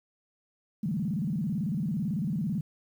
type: tone with vibrato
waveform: sine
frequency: 180 Hz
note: F#3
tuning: 47 cents flat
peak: -27 dBFS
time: 0.83-2.61 s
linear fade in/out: 5 ms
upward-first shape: square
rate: 18 Hz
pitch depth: 280 cents each way
effects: 10-bit